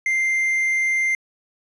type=tone; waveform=triangle; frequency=2093 Hz; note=C7; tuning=in tune; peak=-16 dBFS; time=0.06-1.15 s; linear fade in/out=2 ms; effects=resampled to 24000 Hz + 9-bit